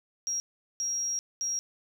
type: tone bursts at uneven times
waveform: sine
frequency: 5640 Hz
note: F8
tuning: 16 cents sharp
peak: -28 dBFS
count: 3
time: 0.27-0.4 / 0.8-1.19 / 1.41-1.59 s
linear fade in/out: 0 ms
effects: 9-bit